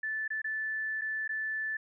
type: tone with dropouts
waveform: sine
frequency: 1751 Hz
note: A6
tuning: 9 cents flat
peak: -31 dBFS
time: 0.03-1.77 s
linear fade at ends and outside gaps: 5 ms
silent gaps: 0.279-0.303 / 0.418-0.443 / 1.012-1.017 / 1.278-1.291 s
effects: none

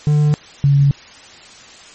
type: tone pair in turn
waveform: triangle / sine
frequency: 149.1 / 140.73 Hz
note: D3 / C#3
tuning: +27 / +27 cents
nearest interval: minor second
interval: 100 cents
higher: first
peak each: -8 dBFS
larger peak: neither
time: 0.07-0.34 / 0.64-0.91 s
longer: neither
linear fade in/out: 0 ms
effects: white hiss -40 dBFS RMS until 1.94 s + MP3 32 kbps

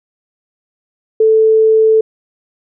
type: tone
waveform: sine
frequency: 440 Hz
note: A4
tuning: in tune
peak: -6 dBFS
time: 1.2-2.01 s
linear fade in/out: 5 ms
effects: none

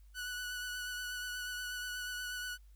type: tone with vibrato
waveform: sawtooth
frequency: 1480 Hz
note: F#6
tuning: in tune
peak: -35 dBFS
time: 0.14-2.58 s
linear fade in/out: 50 ms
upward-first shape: triangle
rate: 8.3 Hz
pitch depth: 23 cents each way
effects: added 50 Hz sine -55 dBFS peak until 2.75 s + white hiss -75 dBFS RMS until 2.75 s

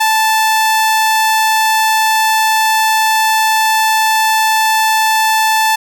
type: tone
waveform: sawtooth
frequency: 878 Hz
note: A5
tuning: 4 cents flat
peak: -6 dBFS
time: 0-5.76 s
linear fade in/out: 10 ms
effects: none

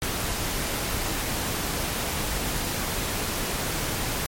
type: noise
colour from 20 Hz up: pink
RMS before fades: -28 dBFS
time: 0.02-4.26 s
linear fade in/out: 0 ms
effects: MP3 64 kbps

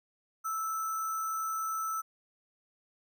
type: tone with sample-and-hold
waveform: sine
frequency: 1318.5 Hz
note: E6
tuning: in tune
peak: -31 dBFS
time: 0.44-2.02 s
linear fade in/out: 20 ms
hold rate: 7350 Hz
effects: none

